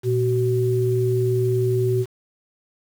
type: tone pair together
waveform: sine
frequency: 118.6 / 376.5 Hz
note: A#2 / F#4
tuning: +30 / +30 cents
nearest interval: octave + minor sixth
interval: 2000 cents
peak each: -20 dBFS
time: 0.03-2.06 s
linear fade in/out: 50 ms
effects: 7-bit